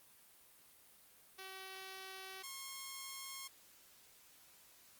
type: tone pair in turn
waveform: 5% pulse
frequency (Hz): 381.2 / 1078.2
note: G4 / C#6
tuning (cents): -48 / -48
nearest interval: octave + tritone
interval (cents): 1800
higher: second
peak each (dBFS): -37 / -34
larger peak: second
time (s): 1.38-2.43 / 2.43-3.48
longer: neither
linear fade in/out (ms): 10
effects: white hiss -64 dBFS RMS until 4.99 s + Opus 32 kbps